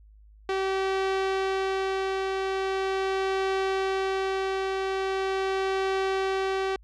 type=tone with tremolo; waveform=sawtooth; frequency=384.2 Hz; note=G4; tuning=35 cents flat; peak=-20 dBFS; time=0.49-6.76 s; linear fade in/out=2 ms; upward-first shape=triangle; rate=0.41 Hz; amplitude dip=25%; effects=added 52 Hz sine -50 dBFS peak until 6.83 s + low-pass 4000 Hz 12 dB/octave